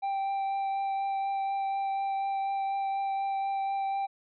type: tone with vibrato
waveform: triangle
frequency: 784 Hz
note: G5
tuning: in tune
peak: -26 dBFS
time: 0.02-4.07 s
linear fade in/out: 20 ms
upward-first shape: triangle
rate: 4.1 Hz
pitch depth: 11 cents each way
effects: resampled to 11025 Hz